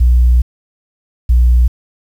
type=tone pair in turn; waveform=sine; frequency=60.8 / 60.45 Hz; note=B1 / B1; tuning=-26 / -36 cents; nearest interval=unison; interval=10 cents; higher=first; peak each=-4 dBFS; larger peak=neither; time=0-0.42 / 1.29-1.68 s; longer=first; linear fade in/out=10 ms; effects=tanh soft clip ceiling -3 dBFS + 7-bit